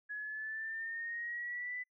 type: exponential sweep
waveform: sine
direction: up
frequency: 1681 to 2000 Hz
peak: -38 dBFS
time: 0.09-1.84 s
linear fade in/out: 20 ms
effects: noise-tail reverb RT60 0.1 s tail -25 dB re dry